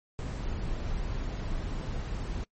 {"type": "noise", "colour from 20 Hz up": "brown", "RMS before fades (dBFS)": -33, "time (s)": [0.19, 2.44], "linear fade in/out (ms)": 0, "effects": ["noise-tail reverb RT60 0.1 s tail -22 dB re dry", "MP3 32 kbps"]}